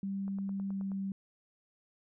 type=tone with pitch glide; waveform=sine; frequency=196 to 194.65 Hz; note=G3 to G3; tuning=0 to -12 cents; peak=-33 dBFS; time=0.03-1.12 s; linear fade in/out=2 ms; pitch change=-12 cents; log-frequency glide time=0.68-0.78 s
type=click train; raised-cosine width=1 ms; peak=-38 dBFS; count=7; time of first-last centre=0.28-0.918 s; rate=9.41 Hz
effects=none